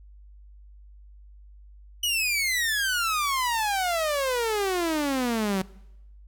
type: exponential sweep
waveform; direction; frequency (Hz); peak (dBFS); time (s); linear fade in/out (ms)
sawtooth; down; 2977 to 185; -20; 2.03-5.62; 5
effects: noise-tail reverb RT60 0.9 s tail -22 dB re dry + added 50 Hz sine -46 dBFS peak until 6.27 s